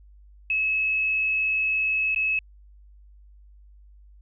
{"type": "tone with dropouts", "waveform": "sine", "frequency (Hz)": 2583, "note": "E7", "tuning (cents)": -36, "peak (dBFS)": -21, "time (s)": [0.5, 2.39], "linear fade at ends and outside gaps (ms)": 2, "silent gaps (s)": [2.148, 2.16], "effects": ["added 50 Hz sine -48 dBFS peak until 4.21 s"]}